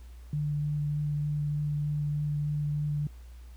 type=tone with vibrato; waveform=sine; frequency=148.1 Hz; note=D3; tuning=15 cents sharp; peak=-27 dBFS; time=0.33-3.07 s; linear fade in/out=2 ms; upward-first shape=sine; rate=3.3 Hz; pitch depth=9 cents each way; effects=added 60 Hz sine -44 dBFS peak until 3.56 s + pink hiss -62 dBFS RMS until 3.56 s